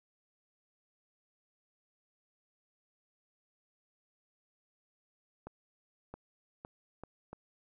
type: accelerating click train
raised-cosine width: 1 ms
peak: -30 dBFS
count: 5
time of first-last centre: 5.47-7.33 s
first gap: 670 ms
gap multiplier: 0.76
effects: none